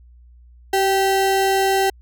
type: ring-modulated tone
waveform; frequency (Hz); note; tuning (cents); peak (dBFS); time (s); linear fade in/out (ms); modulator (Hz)
square; 583; D5; -13; -13; 0.73-1.9; 5; 198
effects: added 60 Hz sine -44 dBFS peak until 2.01 s